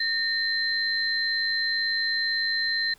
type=tone pair together; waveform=sine; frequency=1829 / 4101 Hz; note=A#6 / C8; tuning=-33 / -36 cents; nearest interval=octave + major second; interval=1397 cents; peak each=-26 dBFS; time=0-2.94 s; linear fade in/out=5 ms; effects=pink hiss -57 dBFS RMS until 2.98 s